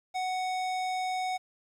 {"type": "tone", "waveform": "square", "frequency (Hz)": 742, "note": "F#5", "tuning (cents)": 5, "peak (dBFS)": -30, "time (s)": [0.14, 1.38], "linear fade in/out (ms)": 20, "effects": ["low-pass 7000 Hz 12 dB/octave", "10-bit"]}